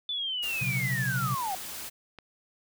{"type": "linear sweep", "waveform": "sine", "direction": "down", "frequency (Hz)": [3520, 724], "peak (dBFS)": -29, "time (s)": [0.09, 1.55], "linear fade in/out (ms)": 2}
{"type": "noise", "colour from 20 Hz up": "white", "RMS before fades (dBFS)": -39, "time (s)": [0.42, 1.9], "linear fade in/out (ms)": 20}
{"type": "chord", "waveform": "sine", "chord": "B suspended second", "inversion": "none", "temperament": "equal with one note detuned", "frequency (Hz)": [123.47, 136.05, 185], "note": ["B2", "C#3", "F#3"], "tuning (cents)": [0, -32, 0], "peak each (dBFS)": [-32, -32, -37], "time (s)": [0.61, 1.35], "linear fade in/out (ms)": 10}
{"type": "click", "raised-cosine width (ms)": 0.3, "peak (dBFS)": -29, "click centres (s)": 2.187}
{"effects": []}